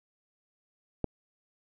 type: click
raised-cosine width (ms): 2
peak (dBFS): -15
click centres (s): 1.043
effects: none